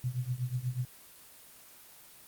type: tone with tremolo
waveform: sine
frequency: 125.2 Hz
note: B2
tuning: 24 cents sharp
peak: -27 dBFS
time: 0.04-0.85 s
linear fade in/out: 0 ms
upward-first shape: triangle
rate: 8.2 Hz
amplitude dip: 95%
effects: white hiss -54 dBFS RMS until 2.27 s + Opus 24 kbps